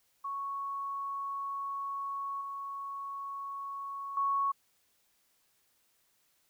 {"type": "tone with level steps", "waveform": "sine", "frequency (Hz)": 1108.7, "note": "C#6", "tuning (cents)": 0, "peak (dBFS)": [-34, -37, -27], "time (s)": [0.24, 4.52], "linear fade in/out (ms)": 10, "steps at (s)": [2.41, 4.17], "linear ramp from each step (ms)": 2, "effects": ["white hiss -72 dBFS RMS until 6.49 s"]}